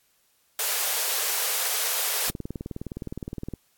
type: high-pass noise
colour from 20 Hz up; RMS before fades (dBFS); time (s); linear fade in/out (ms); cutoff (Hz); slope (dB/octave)
white; -26; 0.59-2.3; 2; 400; 96
type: click train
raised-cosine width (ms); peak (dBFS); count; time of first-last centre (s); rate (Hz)
3; -20; 25; 2.3-3.537; 19.4
effects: white hiss -66 dBFS RMS until 3.77 s + AAC 64 kbps